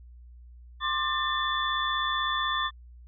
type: tone cluster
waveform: sine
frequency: 1057 / 1193 / 1786 / 3476 Hz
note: C6 / D6 / A6 / A7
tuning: +17 / +27 / +25 / -22 cents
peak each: -31 dBFS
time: 0.8-2.71 s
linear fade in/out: 50 ms
effects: added 60 Hz sine -46 dBFS peak until 3.07 s